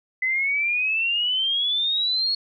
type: exponential sweep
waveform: sine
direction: up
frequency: 2018 to 4357 Hz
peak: -20 dBFS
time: 0.22-2.35 s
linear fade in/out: 5 ms
effects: none